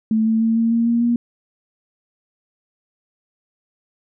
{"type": "tone with pitch steps", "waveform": "sine", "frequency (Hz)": [220, 222.8, 225.7, 228.5, 231.5, 234.4, 237.4], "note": ["A3", "A3", "A3", "A#3", "A#3", "A#3", "A#3"], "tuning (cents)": [0, 22, 44, -34, -12, 10, 32], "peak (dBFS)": -14, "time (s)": [0.11, 1.16], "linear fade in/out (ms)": 2, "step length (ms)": 150, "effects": []}